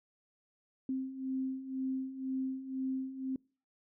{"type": "beating tone pair", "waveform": "sine", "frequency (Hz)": [261.6, 263.6], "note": ["C4", "C4"], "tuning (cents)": [0, 13], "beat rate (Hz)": 2, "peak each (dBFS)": [-40, -35], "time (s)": [0.89, 3.36], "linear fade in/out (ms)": 2, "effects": ["noise-tail reverb RT60 0.4 s tail -26 dB re dry"]}